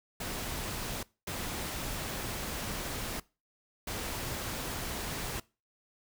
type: noise bursts at uneven times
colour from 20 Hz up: pink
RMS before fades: -37 dBFS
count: 3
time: 0.2-1.03 / 1.27-3.2 / 3.87-5.4 s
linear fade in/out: 5 ms
effects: noise-tail reverb RT60 0.3 s tail -22 dB re dry